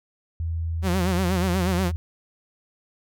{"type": "tone", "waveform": "sine", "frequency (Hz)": 82.41, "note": "E2", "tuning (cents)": 0, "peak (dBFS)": -24, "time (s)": [0.4, 1.96], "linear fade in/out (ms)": 0}
{"type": "tone with vibrato", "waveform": "sawtooth", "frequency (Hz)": 182.7, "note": "F#3", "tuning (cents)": -22, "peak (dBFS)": -18, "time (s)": [0.82, 1.92], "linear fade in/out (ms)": 50, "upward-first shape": "sine", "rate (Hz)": 8.3, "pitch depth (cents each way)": 98}
{"effects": []}